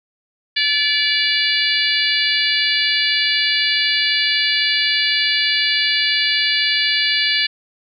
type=harmonic tone with a mistuned harmonic; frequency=578 Hz; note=D5; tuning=28 cents flat; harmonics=3 / 4 / 5 / 6 / 7 / 8; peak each=-22 / -22 / -22 / -22 / -22 / -22 dBFS; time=0.56-7.47 s; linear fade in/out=10 ms; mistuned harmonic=7; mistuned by=+18 cents; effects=none